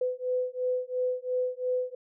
sine beating tone pair, 502 / 504.9 Hz, B4 / B4, +28 / +38 cents, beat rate 2.9 Hz, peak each -30 dBFS, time 0.01-1.95 s, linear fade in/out 5 ms, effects none

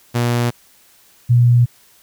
sawtooth / sine tone pair in turn, 120 / 120.83 Hz, B2 / B2, -49 / -37 cents, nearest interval unison, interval 12 cents, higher second, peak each -11 / -8 dBFS, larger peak second, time 0.14-0.51 / 1.29-1.66 s, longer neither, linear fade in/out 20 ms, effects white hiss -51 dBFS RMS until 2.02 s

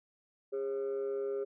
sine tone pair together, 406.3 / 541.5 Hz, G#4 / C#5, -38 / -41 cents, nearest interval perfect fourth, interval 497 cents, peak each -31 / -38 dBFS, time 0.52-1.45 s, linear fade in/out 20 ms, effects tanh soft clip ceiling -30 dBFS

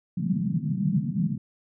white band-pass noise, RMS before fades -26 dBFS, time 0.17-1.38 s, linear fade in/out 5 ms, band 140 to 200 Hz, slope 48 dB/octave, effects none

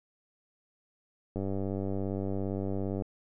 click train, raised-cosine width 2 ms, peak -21 dBFS, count 163, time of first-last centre 1.36-3.022 s, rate 97.5 Hz, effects none

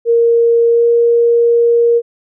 sine tone with pitch glide, 466.2 to 469.7 Hz, A#4 to A#4, 0 to +13 cents, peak -7 dBFS, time 0.05-2.02 s, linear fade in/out 50 ms, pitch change +13 cents, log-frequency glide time 0.69-0.85 s, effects none

